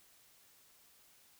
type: silence
effects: white hiss -65 dBFS RMS until 1.39 s